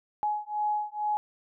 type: beating tone pair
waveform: sine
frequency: 840 / 842.2 Hz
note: G#5 / G#5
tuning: +19 / +24 cents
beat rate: 2.2 Hz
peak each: -30 dBFS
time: 0.23-1.17 s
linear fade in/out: 0 ms
effects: none